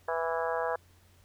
harmonic tone with a mistuned harmonic, 164.81 Hz, E3, in tune, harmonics 3 / 4 / 5 / 6 / 7 / 8 / 9 / 10, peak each -33 / -34 / -37 / -36 / -41 / -41 / -45 / -39 dBFS, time 0.08-0.76 s, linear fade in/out 5 ms, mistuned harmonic 9, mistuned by -32 cents, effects added 89 Hz sine -60 dBFS peak until 1.24 s + pink hiss -64 dBFS RMS until 1.24 s

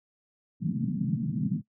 pink band-pass noise, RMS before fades -29 dBFS, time 0.6-1.62 s, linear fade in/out 50 ms, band 130 to 240 Hz, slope 48 dB/octave, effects noise-tail reverb RT60 0.1 s tail -18 dB re dry

